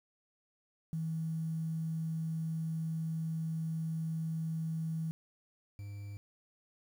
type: tone pair in turn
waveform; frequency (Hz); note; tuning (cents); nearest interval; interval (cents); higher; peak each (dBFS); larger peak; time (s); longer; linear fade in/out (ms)
sine / triangle; 161.2 / 101.55; E3 / G#2; -38 / -38; minor sixth; 800; first; -33 / -39; first; 0.93-5.11 / 5.79-6.17; first; 0
effects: 10-bit